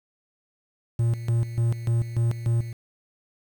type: tone with tremolo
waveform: triangle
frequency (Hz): 116.54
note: A#2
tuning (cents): 0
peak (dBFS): -17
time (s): 0.99-2.73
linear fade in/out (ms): 5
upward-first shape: square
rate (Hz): 3.4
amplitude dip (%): 75
effects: 8-bit